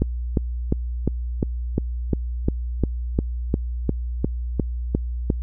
click train, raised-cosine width 3 ms, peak -6 dBFS, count 16, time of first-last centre 0.02-5.302 s, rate 2.84 Hz, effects added 60 Hz sine -24 dBFS peak until 5.42 s

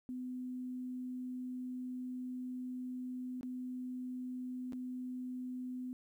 sine tone with dropouts, 252.4 Hz, B3, 38 cents sharp, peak -39 dBFS, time 0.09-5.93 s, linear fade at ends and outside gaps 0 ms, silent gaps 3.41-3.431 / 4.723-4.732 s, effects 12-bit

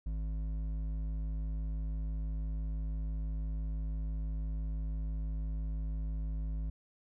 sine tone with hard clipping, 53 Hz, G#1, 36 cents sharp, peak -35 dBFS, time 0.06-6.7 s, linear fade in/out 5 ms, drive 8 dB, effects none

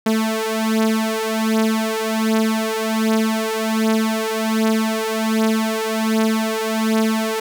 sawtooth beating tone pair, 220 / 221.3 Hz, A3 / A3, 0 / +10 cents, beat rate 1.3 Hz, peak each -16 dBFS, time 0.06-7.4 s, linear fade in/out 5 ms, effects none

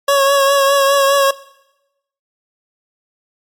25% pulse tone with vibrato, 554.4 Hz, C#5, in tune, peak -6 dBFS, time 0.08-1.31 s, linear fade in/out 5 ms, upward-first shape triangle, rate 4.9 Hz, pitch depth 34 cents each way, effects noise-tail reverb RT60 0.9 s tail -20 dB re dry + MP3 64 kbps

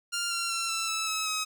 10% pulse tone with pitch steps, 1396.9 / 1375.3 / 1354 / 1333 / 1312.4 / 1292.1 / 1272.1 Hz, F6 / F6 / E6 / E6 / E6 / E6 / D#6, 0 / -27 / +46 / +19 / -8 / -35 / +38 cents, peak -20 dBFS, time 0.12-1.45 s, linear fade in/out 20 ms, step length 190 ms, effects none

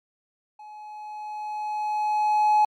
triangle tone with level ramp, 847 Hz, G#5, 34 cents sharp, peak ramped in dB -39 to -12 dBFS, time 0.59-2.65 s, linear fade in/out 5 ms, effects tanh soft clip ceiling -10 dBFS + MP3 64 kbps

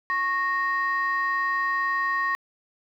sine tone pair together, 1099 / 1859 Hz, C#6 / A#6, -15 / -5 cents, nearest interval major sixth, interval 910 cents, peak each -24 / -24 dBFS, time 0.1-2.35 s, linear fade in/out 0 ms, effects tanh soft clip ceiling -17 dBFS + 10-bit

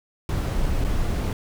brown noise with dropouts, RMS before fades -23 dBFS, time 0.29-1.33 s, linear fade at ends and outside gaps 1 ms, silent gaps 0.841-0.847 s, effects none

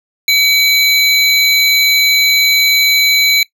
square tone pair together, 2270 / 4017 Hz, C#7 / B7, +41 / +29 cents, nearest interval minor seventh, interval 988 cents, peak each -12 dBFS, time 0.28-3.43 s, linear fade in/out 2 ms, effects noise-tail reverb RT60 0.1 s tail -19 dB re dry

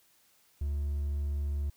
triangle tone with hard clipping, 72.1 Hz, D2, 31 cents flat, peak -30 dBFS, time 0.61-1.7 s, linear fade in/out 5 ms, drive 5 dB, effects white hiss -66 dBFS RMS until 1.76 s

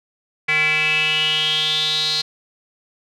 square tone with band-pass filter sweep, 154.1 Hz, D#3, 16 cents flat, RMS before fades -19 dBFS, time 0.48-2.22 s, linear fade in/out 10 ms, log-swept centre 2200 to 4200 Hz, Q 8.5, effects none

